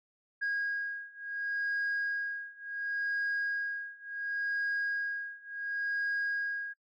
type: beating tone pair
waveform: sine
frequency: 1637 / 1637.7 Hz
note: G#6 / G#6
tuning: -25 / -25 cents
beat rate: 0.7 Hz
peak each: -34 / -33 dBFS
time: 0.41-6.74 s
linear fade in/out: 20 ms
effects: noise-tail reverb RT60 0.1 s tail -21 dB re dry + tanh soft clip ceiling -27 dBFS